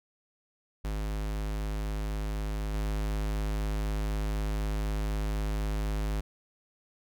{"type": "tone with level steps", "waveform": "square", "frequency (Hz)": 52, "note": "G#1", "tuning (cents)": 3, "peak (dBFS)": [-31, -29], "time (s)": [0.84, 6.21], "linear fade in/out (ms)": 10, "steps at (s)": 2.74, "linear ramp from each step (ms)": 2, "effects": []}